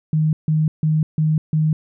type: tone bursts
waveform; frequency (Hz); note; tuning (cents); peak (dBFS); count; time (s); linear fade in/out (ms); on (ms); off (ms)
sine; 155.56; D#3; 0; -14; 5; 0.13-1.73; 2; 200; 150
effects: none